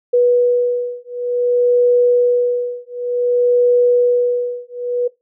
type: beating tone pair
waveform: sine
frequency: 488 / 488.55 Hz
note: B4 / B4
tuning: -21 / -19 cents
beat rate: 0.55 Hz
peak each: -15 / -15 dBFS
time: 0.13-5.08 s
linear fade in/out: 10 ms
effects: noise-tail reverb RT60 0.2 s tail -20 dB re dry